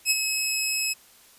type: tone with ADSR envelope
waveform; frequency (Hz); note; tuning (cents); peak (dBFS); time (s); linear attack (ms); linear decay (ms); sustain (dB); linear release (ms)
15% pulse; 2571; E7; -44; -10; 0.05-0.94; 56; 32; -7; 20
effects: white hiss -54 dBFS RMS until 1.38 s + resampled to 32000 Hz